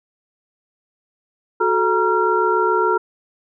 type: tone cluster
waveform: sine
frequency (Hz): 368.3 / 435.4 / 942 / 1374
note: F#4 / A4 / A#5 / F6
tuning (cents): -8 / -18 / +18 / -29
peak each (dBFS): -20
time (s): 1.6-2.98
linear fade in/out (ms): 10
effects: none